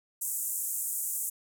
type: band-pass noise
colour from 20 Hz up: pink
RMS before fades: -33 dBFS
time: 0.21-1.3 s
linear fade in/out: 10 ms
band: 7300 to 16000 Hz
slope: 48 dB/octave
effects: none